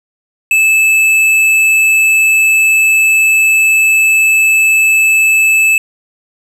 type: tone with hard clipping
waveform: triangle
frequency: 2618 Hz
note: E7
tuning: 13 cents flat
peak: -8 dBFS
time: 0.51-5.78 s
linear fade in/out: 2 ms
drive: 12 dB
effects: none